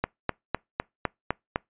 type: click train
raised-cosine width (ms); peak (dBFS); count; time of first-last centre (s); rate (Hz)
0.5; -9; 7; 0.04-1.559; 3.95
effects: noise-tail reverb RT60 0.2 s tail -26 dB re dry + resampled to 8000 Hz